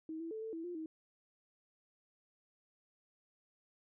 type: tone with pitch steps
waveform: sine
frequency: 318.1 / 330 / 438.8 / 444.5 / 327.8 / 352.1 / 317.5 Hz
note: D#4 / E4 / A4 / A4 / E4 / F4 / D#4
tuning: +38 / +2 / -5 / +18 / -10 / +14 / +35 cents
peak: -40 dBFS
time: 0.09-0.86 s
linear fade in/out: 2 ms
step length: 110 ms
effects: none